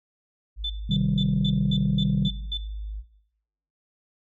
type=tone; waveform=sine; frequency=52 Hz; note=G#1; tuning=3 cents sharp; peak=-29 dBFS; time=0.56-3.04 s; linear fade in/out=50 ms
type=tone bursts; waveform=sine; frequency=3520 Hz; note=A7; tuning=in tune; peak=-26 dBFS; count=8; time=0.64-2.574 s; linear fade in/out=5 ms; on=58 ms; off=210 ms
type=chord; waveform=sine; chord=C minor; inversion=none; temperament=equal; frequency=130.81 / 155.56 / 196 Hz; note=C3 / Eb3 / G3; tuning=0 / 0 / 0 cents; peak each=-25 / -24 / -24 dBFS; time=0.89-2.29 s; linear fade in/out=10 ms
effects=noise-tail reverb RT60 0.8 s tail -17 dB re dry + tanh soft clip ceiling -13 dBFS